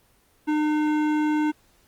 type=tone with hard clipping; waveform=triangle; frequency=303.4 Hz; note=D#4; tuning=44 cents flat; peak=-22 dBFS; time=0.47-1.52 s; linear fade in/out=20 ms; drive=18 dB; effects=pink hiss -61 dBFS RMS until 1.87 s + Opus 24 kbps